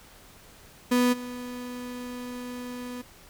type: tone with level steps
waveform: 35% pulse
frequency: 246.9 Hz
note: B3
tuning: in tune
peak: -18 / -33 dBFS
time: 0.91-3.02 s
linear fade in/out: 10 ms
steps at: 1.12 s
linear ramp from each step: 20 ms
effects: pink hiss -52 dBFS RMS until 3.29 s